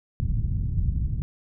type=low-pass noise; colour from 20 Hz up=white; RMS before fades=-25 dBFS; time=0.2-1.22 s; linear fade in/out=0 ms; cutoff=130 Hz; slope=24 dB/octave; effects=none